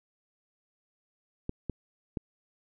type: clicks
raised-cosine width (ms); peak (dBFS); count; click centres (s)
3; -19; 3; 1.494 / 1.697 / 2.172
effects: none